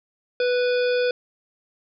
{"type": "harmonic tone", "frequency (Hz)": 493.9, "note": "B4", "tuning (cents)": 0, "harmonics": [1, 3, 5, 7, 9, 10], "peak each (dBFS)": [-19, -29, -33, -36, -38, -39], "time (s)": [0.4, 1.11], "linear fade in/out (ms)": 2, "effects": []}